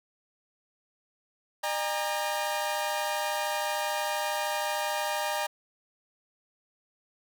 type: tone cluster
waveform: sawtooth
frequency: 605 / 809 / 934 Hz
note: D#5 / G#5 / A#5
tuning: -49 / -46 / +3 cents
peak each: -29 dBFS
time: 1.63-5.47 s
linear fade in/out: 10 ms
effects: none